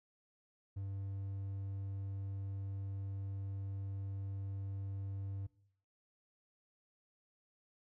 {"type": "tone", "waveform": "triangle", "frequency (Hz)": 98, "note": "G2", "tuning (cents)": 0, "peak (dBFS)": -37, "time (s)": [0.76, 5.47], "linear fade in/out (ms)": 10, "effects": ["noise-tail reverb RT60 0.6 s tail -19 dB re dry"]}